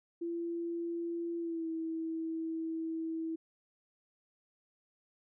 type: tone with pitch glide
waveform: sine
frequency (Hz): 339.1 to 324.7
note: E4 to E4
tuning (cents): +49 to -26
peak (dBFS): -34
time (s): 0.21-3.36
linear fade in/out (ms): 10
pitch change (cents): -75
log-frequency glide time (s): 1.38-1.68
effects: none